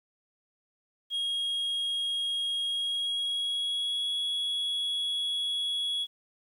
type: tone with pitch glide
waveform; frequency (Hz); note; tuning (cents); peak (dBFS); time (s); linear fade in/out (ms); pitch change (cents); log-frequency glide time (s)
sine; 3275 to 3353; G#7 to G#7; -25 to +16; -25; 1.1-6.07; 50; +41; 2.65-4.13
effects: tanh soft clip ceiling -27 dBFS + 10-bit